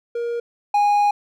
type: tone pair in turn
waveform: triangle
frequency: 471.8 / 822.8 Hz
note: A#4 / G#5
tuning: +21 / -16 cents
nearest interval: minor seventh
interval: 963 cents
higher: second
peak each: -20 / -12 dBFS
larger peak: second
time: 0.15-0.4 / 0.74-1.11 s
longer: second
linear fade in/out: 5 ms
effects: none